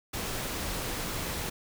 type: noise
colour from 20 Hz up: pink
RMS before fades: -34 dBFS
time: 0.13-1.5 s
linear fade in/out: 10 ms
effects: none